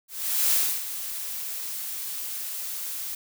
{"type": "noise with ADSR envelope", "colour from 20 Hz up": "blue", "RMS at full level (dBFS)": -21, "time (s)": [0.08, 3.15], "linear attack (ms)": 440, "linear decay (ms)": 290, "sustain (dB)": -12, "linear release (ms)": 4, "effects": []}